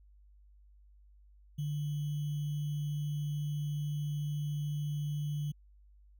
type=tone with sample-and-hold; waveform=sine; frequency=147.7 Hz; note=D3; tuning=10 cents sharp; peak=-32 dBFS; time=1.58-5.52 s; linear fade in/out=10 ms; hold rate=3150 Hz; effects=added 50 Hz sine -57 dBFS peak until 6.19 s